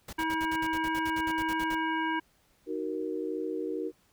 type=noise bursts; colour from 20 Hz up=pink; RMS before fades=-41 dBFS; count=16; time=0.08-1.75 s; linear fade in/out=5 ms; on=50 ms; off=58 ms
type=harmonic tone; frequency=320.6 Hz; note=E4; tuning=48 cents flat; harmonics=1 / 3 / 5 / 7 / 9; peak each=-32 / -31 / -34 / -40 / -43 dBFS; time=0.18-2.2 s; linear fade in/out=10 ms
type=chord; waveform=sine; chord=D# minor; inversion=none; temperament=equal with one note detuned; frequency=311.1 / 373.2 / 466.2 Hz; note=D#4 / F#4 / A#4; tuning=0 / +15 / 0 cents; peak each=-35 dBFS; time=2.66-3.92 s; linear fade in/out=50 ms
effects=pink hiss -67 dBFS RMS until 4.12 s